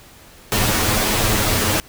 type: noise with comb filter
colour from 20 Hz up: pink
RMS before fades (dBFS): -18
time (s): 0.52-1.8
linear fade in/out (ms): 0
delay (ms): 9.4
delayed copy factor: +0.75
effects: pink hiss -45 dBFS RMS until 1.88 s